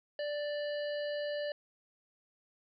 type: harmonic tone with a mistuned harmonic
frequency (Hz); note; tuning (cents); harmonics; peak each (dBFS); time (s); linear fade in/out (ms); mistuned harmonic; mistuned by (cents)
587.3; D5; 0; 1 / 3 / 5 / 7 / 8; -34 / -44 / -48 / -51 / -52; 0.19-1.52; 2; 8; -17
effects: none